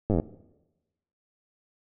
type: slowing click train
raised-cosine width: 2 ms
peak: -12 dBFS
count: 10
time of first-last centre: 0.1-0.199 s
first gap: 9 ms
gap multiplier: 1.05
effects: noise-tail reverb RT60 1.0 s tail -19 dB re dry